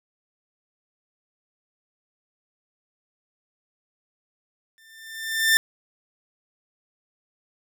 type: tone with exponential growth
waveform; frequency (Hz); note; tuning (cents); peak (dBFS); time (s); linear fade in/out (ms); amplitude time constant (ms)
sawtooth; 1788; A6; +27; -10; 4.78-5.57; 0; 170
effects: none